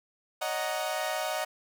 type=chord; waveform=sawtooth; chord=D# minor seventh; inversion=third; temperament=equal with one note detuned; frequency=562.8 / 622.3 / 740 / 932.3 Hz; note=C#5 / D#5 / F#5 / A#5; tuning=+26 / 0 / 0 / 0 cents; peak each=-35 / -29 / -30 / -35 dBFS; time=0.41-1.45 s; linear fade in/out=10 ms; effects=none